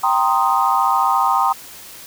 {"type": "chord", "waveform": "sine", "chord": "C minor seventh", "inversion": "second", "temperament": "equal", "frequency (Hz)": [784, 932.3, 1046.5, 1244.5], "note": ["G5", "Bb5", "C6", "Eb6"], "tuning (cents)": [0, 0, 0, 0], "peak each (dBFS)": -19, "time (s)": [0.03, 1.53], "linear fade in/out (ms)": 10, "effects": ["white hiss -38 dBFS RMS until 2.06 s"]}